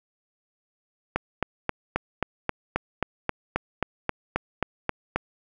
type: click train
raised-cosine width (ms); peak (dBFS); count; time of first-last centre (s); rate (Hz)
0.5; -8; 16; 1.16-5.16; 3.75
effects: none